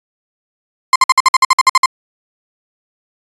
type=tone bursts; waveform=35% pulse; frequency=1047 Hz; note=C6; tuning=1 cent sharp; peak=-3 dBFS; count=12; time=0.93-1.859 s; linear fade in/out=2 ms; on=27 ms; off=55 ms; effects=resampled to 22050 Hz